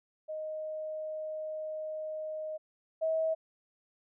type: tone pair in turn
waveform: sine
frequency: 622.3 / 641.3 Hz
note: D#5 / E5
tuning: 0 / -48 cents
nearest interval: minor second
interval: 52 cents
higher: second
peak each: -35 / -27 dBFS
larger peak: second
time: 0.28-2.58 / 3.01-3.35 s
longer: first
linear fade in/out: 20 ms
effects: none